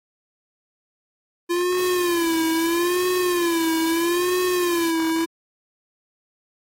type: tone with vibrato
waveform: square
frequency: 343.8 Hz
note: F4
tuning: 27 cents flat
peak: -20 dBFS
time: 1.49-5.26 s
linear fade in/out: 20 ms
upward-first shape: sine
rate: 0.77 Hz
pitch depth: 100 cents each way
type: noise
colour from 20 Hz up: white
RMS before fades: -34 dBFS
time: 1.77-4.92 s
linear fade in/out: 20 ms
effects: AAC 48 kbps